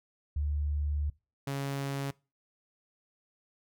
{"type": "tone pair in turn", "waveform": ["sine", "sawtooth"], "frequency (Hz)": [73.42, 138.6], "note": ["D2", "C#3"], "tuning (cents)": [0, 0], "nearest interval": "major seventh", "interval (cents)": 1100, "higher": "second", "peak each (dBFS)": -28, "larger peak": "neither", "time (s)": [[0.36, 1.1], [1.47, 2.11]], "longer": "first", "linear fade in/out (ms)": 5, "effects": ["noise-tail reverb RT60 0.3 s tail -23 dB re dry"]}